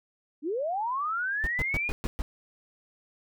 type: linear sweep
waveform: sine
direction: up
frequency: 270 to 2500 Hz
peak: -27 dBFS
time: 0.42-1.92 s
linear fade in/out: 50 ms
type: noise bursts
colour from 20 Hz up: brown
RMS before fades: -29 dBFS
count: 6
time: 1.44-2.22 s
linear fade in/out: 0 ms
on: 30 ms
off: 120 ms
effects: none